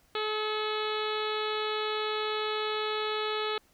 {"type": "harmonic tone with a mistuned harmonic", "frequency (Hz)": 428.6, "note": "A4", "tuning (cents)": -45, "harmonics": [1, 2, 3, 4, 5, 6, 7, 8, 9, 10], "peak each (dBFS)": [-32, -39, -35, -42, -42, -42, -43, -40, -41, -45], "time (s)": [0.15, 3.58], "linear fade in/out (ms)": 2, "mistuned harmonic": 5, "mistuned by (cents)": 29, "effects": ["pink hiss -65 dBFS RMS until 3.73 s"]}